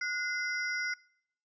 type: ring-modulated tone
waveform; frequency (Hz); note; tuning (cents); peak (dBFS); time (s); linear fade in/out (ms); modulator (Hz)
square; 1760; A6; 0; -29; 0.01-0.94; 5; 303
effects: noise-tail reverb RT60 0.7 s tail -24 dB re dry + resampled to 16000 Hz